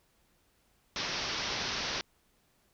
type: low-pass noise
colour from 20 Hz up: white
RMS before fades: -35 dBFS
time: 0.96-2.01 s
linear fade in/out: 0 ms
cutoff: 5900 Hz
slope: 96 dB/octave
effects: pink hiss -70 dBFS RMS until 2.73 s